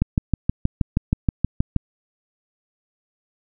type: click train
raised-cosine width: 5 ms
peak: -5 dBFS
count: 12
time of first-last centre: 0.02-1.763 s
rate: 6.31 Hz
effects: none